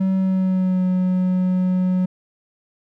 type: tone with pitch glide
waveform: triangle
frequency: 190 to 183.74 Hz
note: F#3 to F#3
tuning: +46 to -12 cents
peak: -14 dBFS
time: 0-2.06 s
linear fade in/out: 10 ms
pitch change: -58 cents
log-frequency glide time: 0.16-0.84 s
effects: none